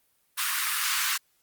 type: high-pass noise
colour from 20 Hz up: pink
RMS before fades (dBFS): -27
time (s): 0.37-1.18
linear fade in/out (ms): 20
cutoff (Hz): 1100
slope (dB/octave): 48
effects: white hiss -69 dBFS RMS until 1.42 s + Opus 32 kbps